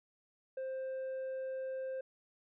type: tone with tanh clipping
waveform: sine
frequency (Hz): 525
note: C5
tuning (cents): +6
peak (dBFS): -38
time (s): 0.57-2.01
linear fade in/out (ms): 5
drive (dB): 4
effects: none